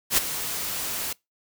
white noise with ADSR envelope, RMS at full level -18 dBFS, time 0.1-1.13 s, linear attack 74 ms, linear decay 18 ms, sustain -12 dB, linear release 6 ms, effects noise-tail reverb RT60 0.2 s tail -24 dB re dry

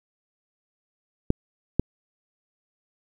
clicks, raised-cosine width 3 ms, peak -6 dBFS, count 2, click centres 1.304 / 1.796 s, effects 8-bit

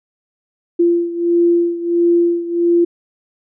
sine beating tone pair, 343.1 / 344.6 Hz, F4 / F4, -31 / -23 cents, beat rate 1.5 Hz, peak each -13 / -17 dBFS, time 0.79-2.85 s, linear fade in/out 10 ms, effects none

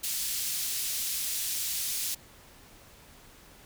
white band-pass noise, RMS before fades -32 dBFS, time 0.03-2.15 s, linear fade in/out 10 ms, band 3200 to 16000 Hz, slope 12 dB/octave, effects pink hiss -54 dBFS RMS until 3.65 s

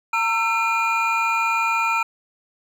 triangle tone cluster, 914 / 1338 / 2412 Hz, A#5 / E6 / D7, -34 / +25 / +46 cents, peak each -21 dBFS, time 0.13-2.03 s, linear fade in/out 5 ms, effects none

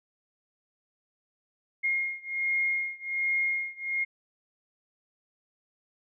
sine beating tone pair, 2139 / 2140.3 Hz, C7 / C7, +38 / +39 cents, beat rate 1.3 Hz, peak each -29 / -30 dBFS, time 1.83-4.05 s, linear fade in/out 20 ms, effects none

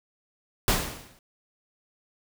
pink noise with exponential decay, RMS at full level -20 dBFS, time 0.68-1.19 s, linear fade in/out 1 ms, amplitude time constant 110 ms, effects none

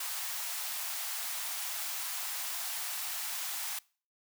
white high-pass noise, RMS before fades -37 dBFS, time 0-3.79 s, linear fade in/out 5 ms, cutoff 660 Hz, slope 48 dB/octave, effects noise-tail reverb RT60 0.4 s tail -23 dB re dry

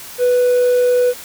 triangle tone, 493.9 Hz, B4, in tune, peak -8 dBFS, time 0.18-1.14 s, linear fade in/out 50 ms, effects tanh soft clip ceiling -5 dBFS + white hiss -34 dBFS RMS until 1.24 s

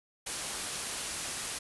white low-pass noise, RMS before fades -38 dBFS, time 0.26-1.59 s, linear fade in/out 10 ms, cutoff 11000 Hz, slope 96 dB/octave, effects none

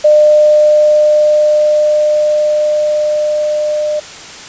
sine tone with level ramp, 603 Hz, D5, 46 cents sharp, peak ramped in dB -3 to -12 dBFS, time 0.04-4 s, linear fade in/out 10 ms, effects white hiss -30 dBFS RMS until 4.48 s + resampled to 16000 Hz

